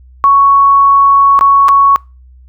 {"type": "tone with dropouts", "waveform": "sine", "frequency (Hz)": 1112, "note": "C#6", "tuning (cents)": 5, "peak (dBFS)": -3, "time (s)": [0.24, 1.96], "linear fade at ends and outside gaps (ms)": 0, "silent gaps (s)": [[1.391, 1.41], [1.684, 1.689]], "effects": ["noise-tail reverb RT60 0.3 s tail -26 dB re dry", "added 63 Hz sine -36 dBFS peak until 2.48 s"]}